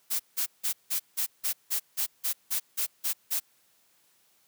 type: noise bursts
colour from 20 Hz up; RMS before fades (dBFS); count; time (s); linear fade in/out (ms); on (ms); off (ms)
blue; -28; 13; 0.1-3.401; 20; 97; 170
effects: white hiss -66 dBFS RMS until 4.47 s + high-pass 100 Hz 12 dB/octave